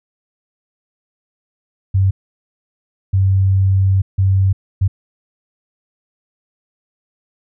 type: tone bursts at uneven times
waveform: sine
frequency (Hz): 96.1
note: G2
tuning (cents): -34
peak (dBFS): -10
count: 4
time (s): 1.94-2.11 / 3.13-4.02 / 4.18-4.53 / 4.81-4.88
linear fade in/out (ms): 10
effects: none